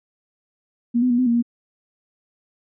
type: tone with pitch steps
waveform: sine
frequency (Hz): 237.8 / 251.6 / 240.7 / 254.4 / 234.9 / 237.4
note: A#3 / B3 / B3 / C4 / A#3 / A#3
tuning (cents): +35 / +32 / -44 / -48 / +13 / +32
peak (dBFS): -15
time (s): 0.94-1.426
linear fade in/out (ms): 20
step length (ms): 81
effects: none